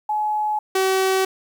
sine / sawtooth tone pair in turn, 849 / 380.5 Hz, G#5 / F#4, +38 / +48 cents, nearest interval octave + major second, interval 1390 cents, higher first, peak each -19 / -13 dBFS, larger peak second, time 0.09-0.59 / 0.75-1.25 s, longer neither, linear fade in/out 5 ms, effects 9-bit

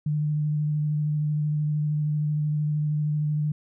sine tone with vibrato, 150.4 Hz, D3, 42 cents sharp, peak -22 dBFS, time 0.06-3.52 s, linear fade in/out 5 ms, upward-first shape square, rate 13 Hz, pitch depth 12 cents each way, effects none

